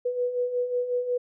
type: beating tone pair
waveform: sine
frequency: 488.2 / 493.7 Hz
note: B4 / B4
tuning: -20 / -1 cents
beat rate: 5.5 Hz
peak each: -32 / -25 dBFS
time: 0.05-1.18 s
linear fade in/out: 10 ms
effects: none